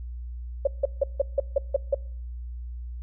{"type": "tone bursts", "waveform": "sine", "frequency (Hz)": 554, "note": "C#5", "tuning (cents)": -1, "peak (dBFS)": -17, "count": 8, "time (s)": [0.65, 1.946], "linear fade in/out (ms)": 5, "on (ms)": 22, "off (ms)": 160, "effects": ["noise-tail reverb RT60 0.6 s tail -25 dB re dry", "added 60 Hz sine -33 dBFS peak until 3.02 s"]}